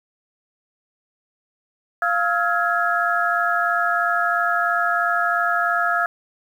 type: tone cluster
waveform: sine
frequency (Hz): 695 / 1292 / 1395 / 1665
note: F5 / E6 / F6 / G#6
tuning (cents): -9 / -35 / -2 / +4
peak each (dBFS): -23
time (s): 2.02-6.06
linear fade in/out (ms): 2
effects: 8-bit